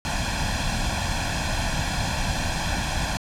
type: noise with comb filter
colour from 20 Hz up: pink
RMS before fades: -25 dBFS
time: 0.05-3.17 s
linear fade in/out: 0 ms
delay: 1.2 ms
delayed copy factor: +0.8
effects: low-pass 7000 Hz 12 dB/octave